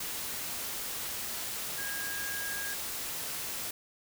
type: tone in noise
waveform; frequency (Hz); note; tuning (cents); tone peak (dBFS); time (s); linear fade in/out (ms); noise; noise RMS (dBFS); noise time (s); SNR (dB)
sine; 1633; G#6; -30; -37; 1.78-2.74; 5; white; -37; 0-3.71; -3
effects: none